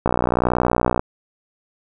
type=click train; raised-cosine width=1 ms; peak=-3 dBFS; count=58; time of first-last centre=0.06-0.994 s; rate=61 Hz; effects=none